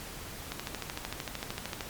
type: click train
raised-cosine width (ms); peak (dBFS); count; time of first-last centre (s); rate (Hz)
0.2; -17; 18; 0.52-1.808; 13.2
effects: pink hiss -43 dBFS RMS until 1.89 s + MP3 96 kbps